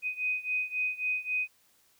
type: beating tone pair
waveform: sine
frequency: 2500 / 2503.7 Hz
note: D#7 / D#7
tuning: +8 / +10 cents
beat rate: 3.7 Hz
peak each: -31 / -33 dBFS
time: 0.02-1.48 s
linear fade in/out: 50 ms
effects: white hiss -66 dBFS RMS until 1.99 s